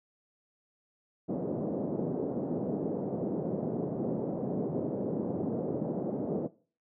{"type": "band-pass noise", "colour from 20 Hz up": "pink", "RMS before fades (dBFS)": -33, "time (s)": [1.28, 6.48], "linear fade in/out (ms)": 20, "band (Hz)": [160, 560], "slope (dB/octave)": 24, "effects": ["noise-tail reverb RT60 0.4 s tail -19 dB re dry"]}